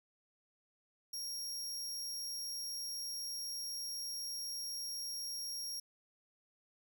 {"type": "tone", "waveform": "sawtooth", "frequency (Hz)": 5588, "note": "F8", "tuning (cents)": 0, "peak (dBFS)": -37, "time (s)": [1.13, 5.8], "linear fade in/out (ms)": 5, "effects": []}